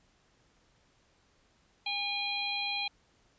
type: harmonic tone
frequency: 813 Hz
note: G#5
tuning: 37 cents flat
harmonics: 1 / 3 / 4 / 5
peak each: -39 / -35 / -38 / -36 dBFS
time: 1.86-2.88 s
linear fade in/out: 5 ms
effects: pink hiss -68 dBFS RMS until 3.38 s + resampled to 16000 Hz